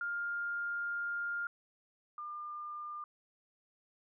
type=tone pair in turn; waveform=sine; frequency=1406 / 1201.6 Hz; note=F6 / D6; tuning=+11 / +39 cents; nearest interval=minor third; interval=272 cents; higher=first; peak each=-34 / -40 dBFS; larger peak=first; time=0.01-1.47 / 2.18-3.04 s; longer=first; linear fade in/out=2 ms; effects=none